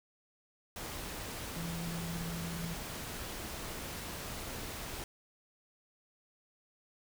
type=tone in noise; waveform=sine; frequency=168.2 Hz; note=E3; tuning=35 cents sharp; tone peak=-38 dBFS; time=1.56-2.74 s; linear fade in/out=2 ms; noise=pink; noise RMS=-42 dBFS; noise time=0.76-5.04 s; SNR=+1 dB; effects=none